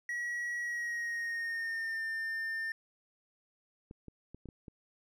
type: tone with pitch glide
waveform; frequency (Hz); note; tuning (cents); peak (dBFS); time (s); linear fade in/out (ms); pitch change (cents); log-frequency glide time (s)
triangle; 1918 to 1799.9; A#6 to A6; +49 to +39; -32; 0.09-2.72; 2; -110; 0.6-2.02
type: clicks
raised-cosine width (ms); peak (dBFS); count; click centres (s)
3; -34; 6; 3.911 / 4.083 / 4.346 / 4.457 / 4.488 / 4.682
effects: none